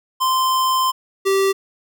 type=tone pair in turn; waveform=square; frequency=1039 / 389.2 Hz; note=C6 / G4; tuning=-12 / -12 cents; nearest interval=octave + perfect fourth; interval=1700 cents; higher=first; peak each=-16 / -15 dBFS; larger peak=second; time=0.2-0.92 / 1.25-1.53 s; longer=first; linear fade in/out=20 ms; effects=none